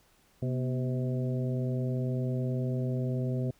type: harmonic tone with a mistuned harmonic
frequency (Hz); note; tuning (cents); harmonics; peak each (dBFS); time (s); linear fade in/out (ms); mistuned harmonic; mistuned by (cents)
128.5; C3; -31; 1 / 2 / 3 / 4 / 5; -29 / -35 / -39 / -41 / -43; 0.42-3.51; 5; 2; -71
effects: pink hiss -65 dBFS RMS until 3.59 s